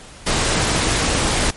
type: noise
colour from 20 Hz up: pink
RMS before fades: -18 dBFS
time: 0.26-1.51 s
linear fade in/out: 10 ms
effects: pink hiss -40 dBFS RMS until 1.56 s + MP3 48 kbps